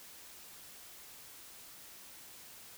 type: silence
effects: white hiss -53 dBFS RMS until 2.77 s